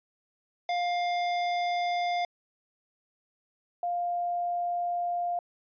square / sine tone pair in turn, 704 / 701.1 Hz, F5 / F5, +14 / +7 cents, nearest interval unison, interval 7 cents, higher first, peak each -27 dBFS, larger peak neither, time 0.69-2.25 / 3.83-5.39 s, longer neither, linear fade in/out 2 ms, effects resampled to 11025 Hz

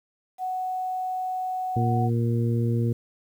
sine tone, 742 Hz, F#5, 5 cents sharp, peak -26 dBFS, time 0.38-2.1 s, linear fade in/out 50 ms
harmonic tone, 117.1 Hz, A#2, 8 cents sharp, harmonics 1 / 2 / 3 / 4, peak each -22 / -28 / -32 / -34 dBFS, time 1.76-2.93 s, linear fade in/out 5 ms
effects 9-bit

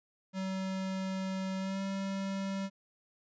square tone with pitch glide, 190 to 194.55 Hz, F#3 to G3, +46 to -13 cents, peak -34 dBFS, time 0.33-2.7 s, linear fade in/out 50 ms, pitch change +41 cents, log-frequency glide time 1.58-1.81 s, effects resampled to 16000 Hz

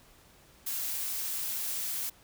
blue noise, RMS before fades -34 dBFS, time 0.66-2.1 s, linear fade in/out 10 ms, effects pink hiss -59 dBFS RMS until 2.23 s

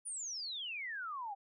sine exponential sweep, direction down, 9800 to 769 Hz, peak -39 dBFS, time 0.05-1.35 s, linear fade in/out 20 ms, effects none

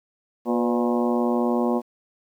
harmonic tone with a mistuned harmonic, 119.5 Hz, A#2, 43 cents sharp, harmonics 2 / 3 / 4 / 5 / 6 / 7 / 8 / 9, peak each -22 / -26 / -28 / -30 / -32 / -33 / -34 / -35 dBFS, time 0.45-1.82 s, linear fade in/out 50 ms, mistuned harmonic 4, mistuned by +71 cents, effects 9-bit

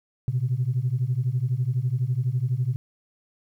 sine beating tone pair, 120 / 132 Hz, B2 / C3, -49 / +16 cents, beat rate 12 Hz, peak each -24 dBFS, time 0.28-2.76 s, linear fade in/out 0 ms, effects tanh soft clip ceiling -15 dBFS + 10-bit

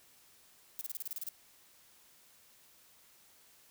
violet noise bursts, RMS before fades -39 dBFS, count 10, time 0.79-1.288 s, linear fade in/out 0 ms, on 21 ms, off 32 ms, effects white hiss -63 dBFS RMS until 3.7 s

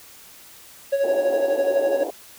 triangle tone with tremolo, 554.4 Hz, C#5, in tune, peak -14 dBFS, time 0.92-2.04 s, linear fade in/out 10 ms, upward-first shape sine, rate 12 Hz, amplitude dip 60%
pink band-pass noise, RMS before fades -29 dBFS, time 1.03-2.11 s, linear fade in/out 10 ms, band 300 to 790 Hz, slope 48 dB/octave
effects white hiss -46 dBFS RMS until 2.38 s

